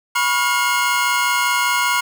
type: tone cluster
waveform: square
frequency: 980 / 1105 / 1418 / 2151 / 2805 Hz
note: B5 / C#6 / F6 / C7 / F7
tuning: -14 / -6 / +26 / +47 / +7 cents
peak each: -21 / -25 / -22 / -23 / -28 dBFS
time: 0.15-2.01 s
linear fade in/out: 10 ms
effects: none